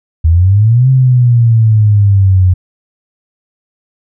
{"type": "exponential two-way sweep", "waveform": "sine", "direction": "up then down", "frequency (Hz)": [77.9, 132.9, 90.1], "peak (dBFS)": -4, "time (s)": [0.24, 2.54], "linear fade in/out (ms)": 10, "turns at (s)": 0.89, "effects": []}